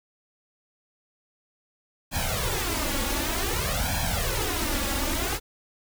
pink noise with flanger, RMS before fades -27 dBFS, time 2.11-5.4 s, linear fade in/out 50 ms, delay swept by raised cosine 1.2 to 3.6 ms, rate 0.54 Hz, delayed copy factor +1, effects none

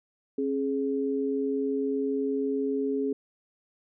sine tone pair together, 270.9 / 418.9 Hz, C#4 / G#4, -40 / +15 cents, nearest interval minor sixth, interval 755 cents, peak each -28 dBFS, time 0.38-3.13 s, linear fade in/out 5 ms, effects none

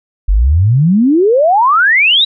sine exponential sweep, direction up, 43.65 to 3951 Hz, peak -6 dBFS, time 0.28-2.25 s, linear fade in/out 10 ms, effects none

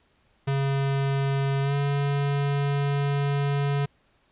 square tone with pitch glide, 137.7 to 141.57 Hz, C#3 to C#3, -11 to +37 cents, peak -23 dBFS, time 0.47-3.86 s, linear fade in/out 10 ms, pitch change +48 cents, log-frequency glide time 1.62-1.74 s, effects pink hiss -65 dBFS RMS until 4.31 s + resampled to 8000 Hz

